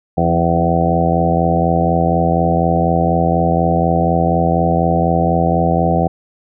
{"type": "harmonic tone with a mistuned harmonic", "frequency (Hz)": 84.1, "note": "E2", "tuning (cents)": 35, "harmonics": [1, 2, 3, 4, 5, 6, 7, 8, 9], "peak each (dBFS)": [-21, -16, -24, -23, -26, -21, -24, -20, -18], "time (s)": [0.17, 6.08], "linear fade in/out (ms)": 10, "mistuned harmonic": 3, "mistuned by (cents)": 22, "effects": []}